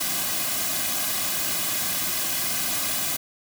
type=noise with comb filter; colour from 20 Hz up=white; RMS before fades=-26 dBFS; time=0-3.17 s; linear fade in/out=10 ms; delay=2.2 ms; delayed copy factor=-0.7; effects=none